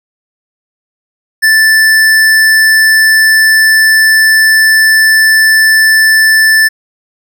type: tone with hard clipping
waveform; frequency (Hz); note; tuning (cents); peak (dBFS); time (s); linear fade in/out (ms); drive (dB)
sine; 1760; A6; 0; -5; 1.42-6.69; 20; 17
effects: none